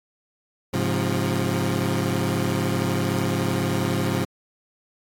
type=chord; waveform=20% pulse; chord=F minor; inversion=first; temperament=equal with one note detuned; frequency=103.83 / 133.95 / 174.61 Hz; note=Ab2 / C3 / F3; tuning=0 / +41 / 0 cents; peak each=-21 dBFS; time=0.73-4.25 s; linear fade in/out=10 ms; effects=AAC 64 kbps